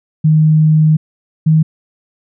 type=tone pair in turn; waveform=sine; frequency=155.56 / 157.64 Hz; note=D#3 / D#3; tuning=0 / +23 cents; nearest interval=unison; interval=23 cents; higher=second; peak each=-6 dBFS; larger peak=neither; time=0.24-0.97 / 1.46-1.63 s; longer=first; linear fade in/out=10 ms; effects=none